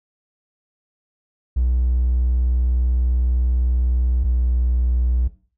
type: tone pair in turn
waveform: triangle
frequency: 61.74 / 61.24 Hz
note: B1 / B1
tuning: 0 / -14 cents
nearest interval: unison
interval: 14 cents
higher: first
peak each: -13 dBFS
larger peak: neither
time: 1.56-4.24 / 4.24-5.28 s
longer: first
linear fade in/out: 10 ms
effects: noise-tail reverb RT60 0.4 s tail -17 dB re dry + tanh soft clip ceiling -10 dBFS